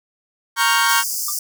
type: chord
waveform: sawtooth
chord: G half-diminished seventh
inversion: first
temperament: equal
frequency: 932.3 / 1108.7 / 1396.9 / 1568 Hz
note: Bb5 / Db6 / F6 / G6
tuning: 0 / 0 / 0 / 0 cents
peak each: -16 / -16 / -18 / -16 dBFS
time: 0.56-1.04 s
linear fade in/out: 50 ms
type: high-pass noise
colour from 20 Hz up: pink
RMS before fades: -24 dBFS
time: 0.89-1.39 s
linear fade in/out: 2 ms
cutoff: 4900 Hz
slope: 96 dB/octave
type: tone with exponential decay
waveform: triangle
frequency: 1187 Hz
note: D6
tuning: 18 cents sharp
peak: -22 dBFS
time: 1.28-1.36 s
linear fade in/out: 5 ms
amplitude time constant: 16 ms
effects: none